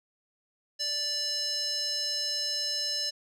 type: tone with band-pass filter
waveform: square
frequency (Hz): 584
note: D5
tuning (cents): -10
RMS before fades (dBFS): -31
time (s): 0.79-3.11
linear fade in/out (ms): 20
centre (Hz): 5100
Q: 6.4
effects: none